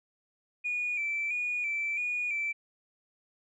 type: tone with vibrato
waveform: sine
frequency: 2390 Hz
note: D7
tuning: 30 cents sharp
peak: -28 dBFS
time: 0.64-2.53 s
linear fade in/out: 20 ms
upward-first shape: square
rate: 1.5 Hz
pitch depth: 44 cents each way
effects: tanh soft clip ceiling -24 dBFS